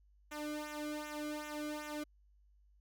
sawtooth tone with flanger, 300 Hz, D4, 37 cents sharp, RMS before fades -42 dBFS, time 0.31-2.04 s, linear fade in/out 10 ms, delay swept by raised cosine 0.21 to 1.14 ms, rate 2.6 Hz, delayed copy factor -0.8, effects added 50 Hz sine -64 dBFS peak until 2.8 s

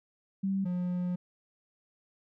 sine / triangle tone pair in turn, 193.9 / 178.84 Hz, G3 / F3, -19 / +41 cents, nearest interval minor second, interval 140 cents, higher first, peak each -27 / -27 dBFS, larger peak neither, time 0.43-0.65 / 0.65-1.16 s, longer second, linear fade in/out 10 ms, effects none

